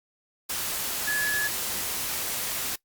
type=tone in noise; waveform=sine; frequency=1700 Hz; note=G#6; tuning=40 cents sharp; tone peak=-24 dBFS; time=1.07-1.48 s; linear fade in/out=10 ms; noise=white; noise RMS=-30 dBFS; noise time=0.49-2.76 s; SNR=+3 dB; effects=noise-tail reverb RT60 0.1 s tail -21 dB re dry + Opus 48 kbps